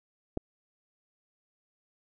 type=clicks; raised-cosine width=2 ms; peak=-27 / -17 dBFS; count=2; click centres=0.371 / 0.374 s; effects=none